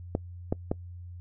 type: clicks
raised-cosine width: 2 ms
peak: -13 dBFS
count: 3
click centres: 0.151 / 0.525 / 0.715 s
effects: noise-tail reverb RT60 0.1 s tail -24 dB re dry + added 88 Hz sine -40 dBFS peak until 1.2 s